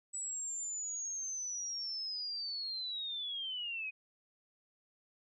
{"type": "linear sweep", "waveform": "sine", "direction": "down", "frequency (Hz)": [7900, 2489], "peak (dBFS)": -37, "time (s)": [0.13, 3.91], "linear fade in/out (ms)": 20, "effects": []}